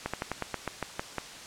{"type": "slowing click train", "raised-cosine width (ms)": 0.5, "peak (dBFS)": -15, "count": 10, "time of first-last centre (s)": [0.06, 1.183], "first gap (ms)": 76, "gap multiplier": 1.12, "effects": ["white hiss -44 dBFS RMS until 1.46 s", "low-pass 7000 Hz 12 dB/octave"]}